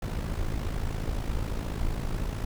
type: noise with amplitude modulation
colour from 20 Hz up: brown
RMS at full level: -27 dBFS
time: 0.02-2.45 s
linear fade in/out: 5 ms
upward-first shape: sine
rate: 54.2 Hz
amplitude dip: 65%
effects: none